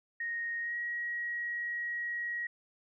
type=tone with pitch glide; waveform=sine; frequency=1864.7 to 1900.6 Hz; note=A#6 to A#6; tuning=0 to +33 cents; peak=-33 dBFS; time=0.2-2.47 s; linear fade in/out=5 ms; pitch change=+33 cents; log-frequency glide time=0.61-0.76 s; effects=none